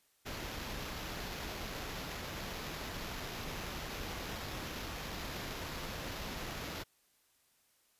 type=noise with sample-and-hold; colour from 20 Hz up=pink; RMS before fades=-42 dBFS; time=0.25-6.84 s; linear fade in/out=20 ms; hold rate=8820 Hz; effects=white hiss -72 dBFS RMS until 7.99 s + resampled to 32000 Hz